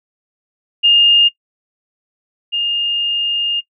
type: tone pair in turn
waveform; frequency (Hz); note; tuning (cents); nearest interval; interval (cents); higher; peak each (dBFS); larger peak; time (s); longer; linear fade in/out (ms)
sine; 2826 / 2826; F7 / F7; +20 / +20; unison; 0; neither; -7 / -15; first; 0.83-1.29 / 2.52-3.61; second; 20
effects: noise-tail reverb RT60 0.1 s tail -20 dB re dry